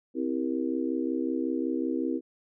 sine chord, C dominant seventh, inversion none, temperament just, 261.6 / 327 / 392.4 / 470.9 Hz, C4 / E4 / G4 / Bb4, 0 / -14 / +2 / +18 cents, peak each -30 / -30 / -36 / -36 dBFS, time 0.14-2.21 s, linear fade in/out 50 ms, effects none

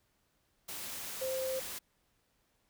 sine tone in noise, 523.3 Hz, C5, in tune, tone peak -33 dBFS, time 1.21-1.6 s, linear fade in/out 10 ms, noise white, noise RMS -42 dBFS, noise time 0.68-1.79 s, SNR +6 dB, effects pink hiss -75 dBFS RMS until 2.69 s

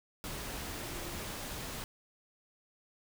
sine tone in noise, 349.2 Hz, F4, in tune, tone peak -50 dBFS, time 0.8-1.22 s, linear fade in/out 0 ms, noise pink, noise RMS -41 dBFS, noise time 0.24-1.84 s, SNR -12 dB, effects none

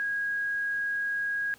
sine tone, 1643 Hz, G#6, 19 cents flat, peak -27 dBFS, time 0-1.54 s, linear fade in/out 0 ms, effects pink hiss -56 dBFS RMS until 1.58 s + high-pass 80 Hz 12 dB/octave

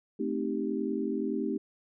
sine chord, A half-diminished seventh, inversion none, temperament equal, 220 / 261.6 / 311.1 / 392 Hz, A3 / C4 / Eb4 / G4, 0 / 0 / 0 / 0 cents, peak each -34 dBFS, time 0.19-1.58 s, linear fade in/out 10 ms, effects none

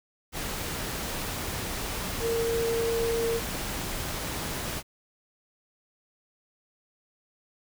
sine tone in noise, 460.3 Hz, A#4, 22 cents flat, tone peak -25 dBFS, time 2.2-3.41 s, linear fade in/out 50 ms, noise pink, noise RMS -33 dBFS, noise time 0.32-4.83 s, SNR +5 dB, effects none

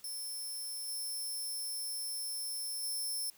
5% pulse tone with level steps, 5340 Hz, E8, 22 cents sharp, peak -33 / -31 / -29 dBFS, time 0.04-3.3 s, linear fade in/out 2 ms, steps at 0.88 / 2.83 s, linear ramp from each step 2 ms, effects white hiss -62 dBFS RMS until 3.37 s

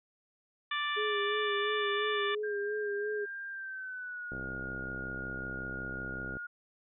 harmonic tone, 587.3 Hz, D5, in tune, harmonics 2 / 3 / 4 / 5 / 6, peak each -35 / -35 / -40 / -41 / -39 dBFS, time 0.71-2.35 s, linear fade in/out 5 ms
sine tone with vibrato, 415.2 Hz, G#4, in tune, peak -32 dBFS, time 0.96-3.26 s, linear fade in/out 20 ms, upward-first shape sine, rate 2.9 Hz, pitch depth 41 cents each way
sine tone with pitch glide, 1595 to 1429.2 Hz, G6 to F6, +30 to +40 cents, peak -38 dBFS, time 2.43-6.47 s, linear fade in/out 10 ms, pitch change -190 cents, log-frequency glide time 3.49-4.37 s
click train, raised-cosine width 2 ms, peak -29 dBFS, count 135, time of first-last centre 4.32-6.369 s, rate 65.4 Hz
effects none

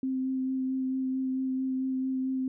sine tone with vibrato, 261.6 Hz, C4, in tune, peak -27 dBFS, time 0.03-2.48 s, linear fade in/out 2 ms, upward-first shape sine, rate 4.5 Hz, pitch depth 12 cents each way, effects none

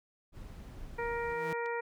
brown noise, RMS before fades -46 dBFS, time 0.32-1.37 s, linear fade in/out 50 ms
harmonic tone, 470 Hz, A#4, 14 cents sharp, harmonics 1 / 2 / 3 / 4 / 5, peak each -35 / -38 / -43 / -41 / -46 dBFS, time 0.98-1.81 s, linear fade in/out 10 ms
sawtooth tone with exponential growth, 164.81 Hz, E3, in tune, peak -33 dBFS, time 1.02-1.53 s, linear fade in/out 0 ms, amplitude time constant 110 ms
clicks, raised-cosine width 0.2 ms, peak -40 / -36 dBFS, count 2, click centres 1.658 / 1.661 s
effects none

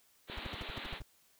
white band-pass noise, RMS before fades -45 dBFS, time 0.27-1.01 s, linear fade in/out 50 ms, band 180 to 4100 Hz, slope 96 dB/octave
click, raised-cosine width 2 ms, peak -32 dBFS, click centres 0.299 s
brown noise bursts, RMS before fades -39 dBFS, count 9, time 0.37-1.022 s, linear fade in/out 5 ms, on 20 ms, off 59 ms
effects white hiss -68 dBFS RMS until 1.39 s

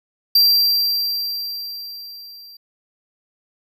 square tone with level ramp, 4720 Hz, D8, 8 cents sharp, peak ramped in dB -10 to -40 dBFS, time 0.35-2.57 s, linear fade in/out 5 ms, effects none

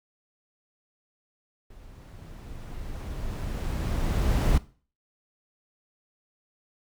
brown noise with level ramp, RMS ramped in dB -48 to -21 dBFS, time 1.7-4.58 s, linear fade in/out 5 ms, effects noise-tail reverb RT60 0.4 s tail -19 dB re dry

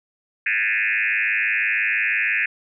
sine tone with frequency modulation, 2108 Hz, C7, 12 cents sharp, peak -18 dBFS, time 0.46-2.46 s, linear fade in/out 5 ms, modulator 106 Hz, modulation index 4.6, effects none

